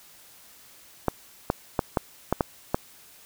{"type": "clicks", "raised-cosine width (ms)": 1, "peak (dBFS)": -7, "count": 7, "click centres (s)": [1.083, 1.501, 1.792, 1.972, 2.326, 2.408, 2.745], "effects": ["white hiss -52 dBFS RMS until 3.25 s"]}